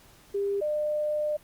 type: tone pair in turn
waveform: sine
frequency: 400 / 601.4 Hz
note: G4 / D5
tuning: +35 / +41 cents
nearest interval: perfect fifth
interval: 706 cents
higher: second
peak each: -25 dBFS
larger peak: neither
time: 0.34-0.61 / 0.61-1.37 s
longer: second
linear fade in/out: 10 ms
effects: pink hiss -56 dBFS RMS until 1.43 s + Opus 48 kbps